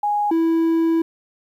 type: tone pair in turn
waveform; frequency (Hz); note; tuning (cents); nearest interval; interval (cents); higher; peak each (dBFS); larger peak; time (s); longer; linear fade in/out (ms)
sine / triangle; 828 / 328.6; G#5 / E4; -5 / -5; octave + major third; 1600; first; -17 / -13; second; 0.03-0.31 / 0.31-1.02; second; 5
effects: 9-bit